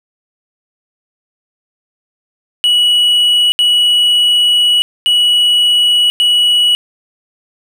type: tone bursts at uneven times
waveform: triangle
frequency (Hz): 2931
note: F#7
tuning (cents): -17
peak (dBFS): -6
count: 4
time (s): 2.64-3.52 / 3.59-4.82 / 5.06-6.1 / 6.2-6.75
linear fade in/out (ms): 0
effects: none